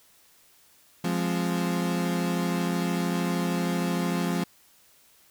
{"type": "chord", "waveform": "35% pulse", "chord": "F minor", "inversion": "none", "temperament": "equal", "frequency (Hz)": [174.61, 207.7, 261.6], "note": ["F3", "Ab3", "C4"], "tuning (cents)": [0, 0, 0], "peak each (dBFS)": [-25, -30, -30], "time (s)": [1.04, 4.44], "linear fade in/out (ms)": 5, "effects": ["white hiss -59 dBFS RMS until 5.3 s"]}